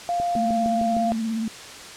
sine tone with pitch glide, 698.5 to 692.1 Hz, F5 to F5, 0 to -16 cents, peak -21 dBFS, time 0.09-1.12 s, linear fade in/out 0 ms, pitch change -16 cents, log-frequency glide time 0.33-0.58 s
click train, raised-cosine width 2 ms, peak -20 dBFS, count 7, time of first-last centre 0.2-1.12 s, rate 6.52 Hz
sine tone with vibrato, 223.9 Hz, A3, 30 cents sharp, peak -23 dBFS, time 0.36-1.48 s, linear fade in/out 2 ms, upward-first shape triangle, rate 17 Hz, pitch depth 53 cents each way
effects white hiss -39 dBFS RMS until 1.96 s + low-pass 7000 Hz 12 dB/octave

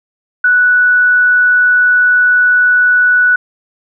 sine tone, 1478 Hz, F#6, 2 cents flat, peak -6 dBFS, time 0.44-3.36 s, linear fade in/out 5 ms, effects none

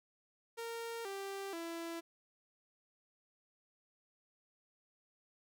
sawtooth tone with pitch steps, 462 / 392.9 / 334.2 Hz, A#4 / G4 / E4, -16 / +4 / +24 cents, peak -37 dBFS, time 0.57-2.01 s, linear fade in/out 20 ms, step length 480 ms, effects none

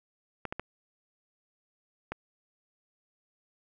clicks, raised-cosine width 0.5 ms, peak -19 dBFS, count 4, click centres 0.453 / 0.525 / 0.596 / 2.12 s, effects none

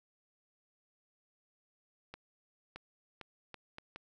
accelerating click train, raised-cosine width 0.3 ms, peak -29 dBFS, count 6, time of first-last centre 2.14-3.96 s, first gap 620 ms, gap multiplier 0.73, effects none

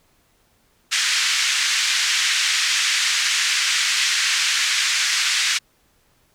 pink band-pass noise, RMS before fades -20 dBFS, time 0.91-5.59 s, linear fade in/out 20 ms, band 1700 to 7300 Hz, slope 24 dB/octave, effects pink hiss -61 dBFS RMS until 6.34 s

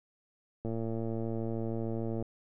click train, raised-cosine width 2 ms, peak -23 dBFS, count 179, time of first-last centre 0.65-2.225 s, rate 113 Hz, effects none

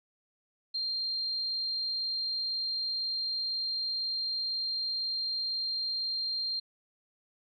sine tone, 4186 Hz, C8, in tune, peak -30 dBFS, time 0.74-6.6 s, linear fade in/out 10 ms, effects none

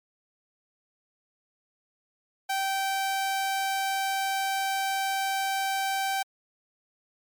sawtooth tone, 777 Hz, G5, 16 cents flat, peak -22 dBFS, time 2.49-6.23 s, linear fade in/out 10 ms, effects MP3 96 kbps

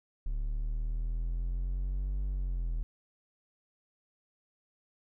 triangle exponential two-way sweep, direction up then down, 35.51 to 49 to 39.59 Hz, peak -28 dBFS, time 0.26-2.83 s, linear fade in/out 0 ms, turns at 2.24 s, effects none

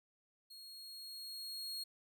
40% pulse tone with level ramp, 4289 Hz, C8, 42 cents sharp, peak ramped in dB -51 to -39 dBFS, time 0.5-1.84 s, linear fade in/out 10 ms, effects none

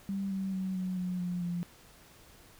sine tone with pitch steps, 196 / 192.19 / 188.45 / 184.79 / 181.19 / 177.67 / 174.21 Hz, G3 / G3 / F#3 / F#3 / F#3 / F3 / F3, 0 / -34 / +32 / -2 / -36 / +30 / -4 cents, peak -31 dBFS, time 0.09-1.63 s, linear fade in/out 0 ms, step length 220 ms, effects pink hiss -57 dBFS RMS until 2.59 s

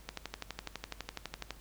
click train, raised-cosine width 0.2 ms, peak -20 dBFS, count 18, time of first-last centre 0.09-1.507 s, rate 12 Hz, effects added 50 Hz sine -54 dBFS peak until 1.6 s + pink hiss -58 dBFS RMS until 1.6 s

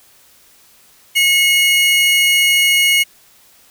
45% pulse tone pair together, 2176 / 2890 Hz, C#7 / F#7, -33 / -41 cents, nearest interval perfect fourth, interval 492 cents, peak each -13 dBFS, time 1.15-3.04 s, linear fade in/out 20 ms, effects white hiss -49 dBFS RMS until 3.7 s

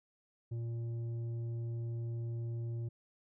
sine tone with tanh clipping, 116.54 Hz, A#2, in tune, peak -37 dBFS, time 0.51-2.89 s, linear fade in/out 10 ms, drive 7 dB, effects none

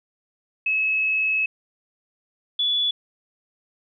sine tone pair in turn, 2581 / 3431 Hz, E7 / A7, -37 / -44 cents, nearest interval perfect fourth, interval 493 cents, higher second, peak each -19 dBFS, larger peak neither, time 0.66-1.46 / 2.59-2.91 s, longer first, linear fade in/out 5 ms, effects none

